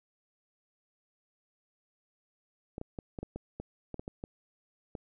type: clicks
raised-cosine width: 2 ms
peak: -25 dBFS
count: 12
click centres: 2.781 / 2.814 / 2.988 / 3.188 / 3.23 / 3.36 / 3.6 / 3.943 / 3.995 / 4.079 / 4.239 / 4.952 s
effects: none